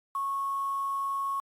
sine tone with quantisation, 1100 Hz, C#6, 14 cents flat, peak -28 dBFS, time 0.15-1.4 s, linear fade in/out 2 ms, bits 8, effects AAC 48 kbps

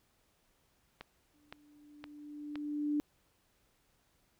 click train, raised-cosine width 0.3 ms, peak -28 dBFS, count 4, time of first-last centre 1.01-2.556 s, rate 1.94 Hz
sine tone with exponential growth, 295.3 Hz, D4, 10 cents sharp, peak -28 dBFS, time 1.34-3 s, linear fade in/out 0 ms, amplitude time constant 360 ms
effects pink hiss -73 dBFS RMS until 4.39 s

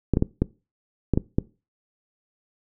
clicks, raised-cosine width 3 ms, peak -6 dBFS, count 7, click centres 0.137 / 0.171 / 0.224 / 0.42 / 1.137 / 1.175 / 1.385 s, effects noise-tail reverb RT60 0.3 s tail -21 dB re dry

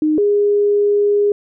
sine tone pair in turn, 307.4 / 410.3 Hz, D#4 / G#4, -21 / -21 cents, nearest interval perfect fourth, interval 500 cents, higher second, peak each -12 / -11 dBFS, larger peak second, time 0.02-0.18 / 0.18-1.32 s, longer second, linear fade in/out 2 ms, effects none

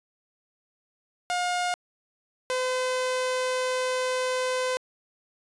sawtooth tone pair in turn, 714 / 510.1 Hz, F5 / C5, +38 / -44 cents, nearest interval tritone, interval 582 cents, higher first, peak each -21 dBFS, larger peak neither, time 1.3-1.74 / 2.5-4.77 s, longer second, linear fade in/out 0 ms, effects resampled to 22050 Hz

